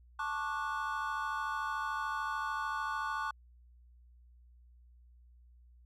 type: chord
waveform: triangle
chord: D major seventh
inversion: second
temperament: just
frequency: 881 / 1101.2 / 1174.7 / 1468.3 Hz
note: A5 / C#6 / D6 / F#6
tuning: +2 / -12 / 0 / -14 cents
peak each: -38 / -37 / -38 / -37 dBFS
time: 0.19-3.31 s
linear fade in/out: 5 ms
effects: added 60 Hz sine -57 dBFS peak until 5.85 s